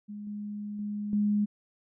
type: tone with level steps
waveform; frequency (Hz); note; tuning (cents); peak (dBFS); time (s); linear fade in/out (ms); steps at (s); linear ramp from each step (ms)
sine; 207.4; G#3; -2; -37 / -34 / -31 / -23; 0.08-1.46; 20; 0.27 / 0.79 / 1.13; 2
effects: none